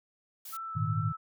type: noise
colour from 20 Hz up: blue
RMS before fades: -44 dBFS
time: 0.45-0.57 s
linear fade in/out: 5 ms
type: tone with vibrato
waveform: sine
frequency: 1318.5 Hz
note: E6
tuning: in tune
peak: -36 dBFS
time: 0.52-1.17 s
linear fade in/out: 20 ms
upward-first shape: sine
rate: 2.5 Hz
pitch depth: 18 cents each way
type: chord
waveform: sine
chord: Ab suspended second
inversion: none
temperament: equal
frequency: 103.83 / 116.54 / 155.56 Hz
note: Ab2 / Bb2 / Eb3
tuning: 0 / 0 / 0 cents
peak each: -32 dBFS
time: 0.75-1.13 s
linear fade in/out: 20 ms
effects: none